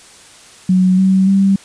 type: tone with pitch steps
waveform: sine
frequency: 185 / 189.98 / 195.1 Hz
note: F#3 / F#3 / G3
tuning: 0 / +46 / -8 cents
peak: -8 dBFS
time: 0.69-1.56 s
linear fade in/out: 5 ms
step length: 290 ms
effects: white hiss -41 dBFS RMS until 1.64 s + resampled to 22050 Hz